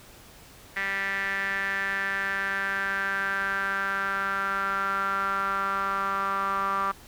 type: tone with band-pass filter sweep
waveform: sawtooth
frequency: 196 Hz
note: G3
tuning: in tune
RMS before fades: -28 dBFS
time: 0.76-6.92 s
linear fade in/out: 10 ms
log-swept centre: 1900 to 1200 Hz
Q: 6.9
effects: pink hiss -50 dBFS RMS until 7.07 s